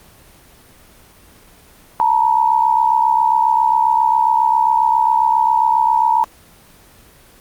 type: tone pair together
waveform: sine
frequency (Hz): 885.6 / 953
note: A5 / A#5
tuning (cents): +11 / +38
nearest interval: minor second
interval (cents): 127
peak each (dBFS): -14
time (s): 2-6.24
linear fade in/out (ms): 0
effects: pink hiss -46 dBFS RMS until 7.4 s + Opus 24 kbps